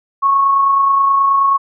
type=tone with amplitude modulation; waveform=sine; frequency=1101 Hz; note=C#6; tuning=12 cents flat; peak=-8 dBFS; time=0.22-1.58 s; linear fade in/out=20 ms; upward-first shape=sine; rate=29.4 Hz; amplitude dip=30%; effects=none